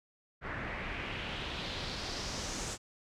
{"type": "noise with low-pass filter sweep", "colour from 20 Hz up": "pink", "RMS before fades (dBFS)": -39, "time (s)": [0.41, 2.78], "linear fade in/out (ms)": 50, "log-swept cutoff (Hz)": [1700, 7500], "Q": 2.6, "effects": []}